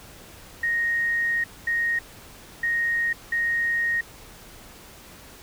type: tone bursts at uneven times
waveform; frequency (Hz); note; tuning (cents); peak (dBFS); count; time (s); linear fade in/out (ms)
sine; 1866; A#6; +1; -21; 4; 0.63-1.44 / 1.67-1.99 / 2.63-3.13 / 3.32-4.01; 5
effects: pink hiss -46 dBFS RMS until 5.42 s